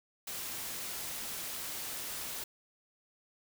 white noise, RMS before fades -40 dBFS, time 0.27-2.44 s, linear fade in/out 5 ms, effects none

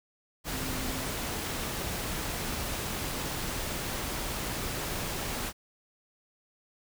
sine tone in noise, 259.5 Hz, C4, 14 cents flat, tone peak -39 dBFS, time 0.5-1.08 s, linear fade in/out 50 ms, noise pink, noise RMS -34 dBFS, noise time 0.44-5.53 s, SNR -8 dB, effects none

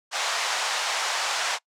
pink band-pass noise, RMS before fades -27 dBFS, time 0.11-1.59 s, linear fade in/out 50 ms, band 700 to 7400 Hz, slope 24 dB/octave, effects noise-tail reverb RT60 0.1 s tail -24 dB re dry

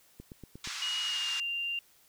click train, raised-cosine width 3 ms, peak -32 dBFS, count 5, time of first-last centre 0.2-0.674 s, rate 8.44 Hz
white band-pass noise, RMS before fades -39 dBFS, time 0.64-1.4 s, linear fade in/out 2 ms, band 1100 to 6200 Hz, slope 24 dB/octave
sine tone with pitch glide, 2884 to 2786 Hz, F#7 to F7, -45 to -5 cents, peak -31 dBFS, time 0.82-1.79 s, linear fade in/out 2 ms, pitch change -60 cents, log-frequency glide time 1.01-1.42 s
effects white hiss -63 dBFS RMS until 2.08 s

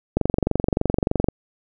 click train, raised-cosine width 2 ms, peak -5 dBFS, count 27, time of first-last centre 0.17-1.286 s, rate 23.3 Hz, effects none

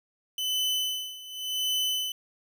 40% pulse tone with tremolo, 3018 Hz, F#7, 34 cents sharp, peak -24 dBFS, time 0.38-2.12 s, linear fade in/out 2 ms, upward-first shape sine, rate 0.89 Hz, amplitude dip 85%, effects none

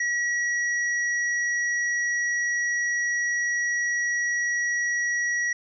sine tone pair together, 1921 / 5756 Hz, B6 / F#8, -48 / -49 cents, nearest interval octave + perfect fifth, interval 1899 cents, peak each -23 / -33 dBFS, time 0-5.53 s, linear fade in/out 5 ms, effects none

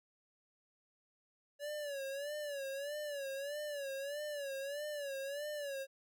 square tone with vibrato, 569 Hz, C#5, 45 cents sharp, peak -40 dBFS, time 1.59-5.87 s, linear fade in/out 50 ms, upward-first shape sine, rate 1.6 Hz, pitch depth 93 cents each way, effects none

